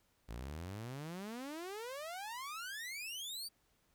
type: exponential sweep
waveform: sawtooth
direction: up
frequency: 53 to 4738 Hz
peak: -39 dBFS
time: 0.28-3.49 s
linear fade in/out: 20 ms
effects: pink hiss -75 dBFS RMS until 3.94 s